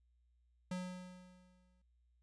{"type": "tone with exponential decay", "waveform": "square", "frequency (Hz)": 182.1, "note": "F#3", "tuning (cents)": -27, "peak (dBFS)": -38, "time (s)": [0.71, 1.82], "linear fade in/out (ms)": 5, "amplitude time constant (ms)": 240, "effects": ["added 60 Hz sine -70 dBFS peak until 2.22 s", "resampled to 22050 Hz"]}